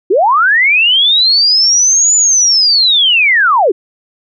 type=linear two-way sweep; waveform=sine; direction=up then down; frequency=328.2 to 7040 to 328.2 Hz; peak=-6 dBFS; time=0.1-3.72 s; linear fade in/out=10 ms; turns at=2.15 s; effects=none